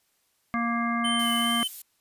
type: harmonic tone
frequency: 234.2 Hz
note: A#3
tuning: 8 cents sharp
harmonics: 1 / 3 / 5 / 7 / 9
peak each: -27 / -34 / -29 / -36 / -33 dBFS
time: 0.54-1.63 s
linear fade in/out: 0 ms
type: tone with vibrato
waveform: square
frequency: 3069 Hz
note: G7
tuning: 37 cents flat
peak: -27 dBFS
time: 1.04-1.68 s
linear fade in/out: 10 ms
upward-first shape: sine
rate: 2.5 Hz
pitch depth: 19 cents each way
type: noise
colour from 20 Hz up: violet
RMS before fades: -37 dBFS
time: 1.19-1.82 s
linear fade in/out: 5 ms
effects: white hiss -70 dBFS RMS until 2 s + resampled to 32000 Hz